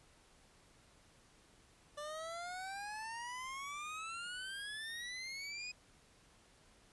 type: exponential sweep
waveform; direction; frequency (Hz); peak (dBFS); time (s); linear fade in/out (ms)
25% pulse; up; 584 to 2509; -39; 1.97-5.72; 10
effects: pink hiss -66 dBFS RMS until 6.92 s + resampled to 24000 Hz